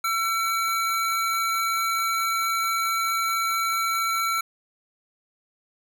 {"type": "tone pair together", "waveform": "square", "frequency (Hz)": [1347.7, 2265], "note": ["E6", "C#7"], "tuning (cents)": [38, 37], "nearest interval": "major sixth", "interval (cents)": 899, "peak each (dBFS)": [-24, -30], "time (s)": [0.04, 4.41], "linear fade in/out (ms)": 5, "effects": []}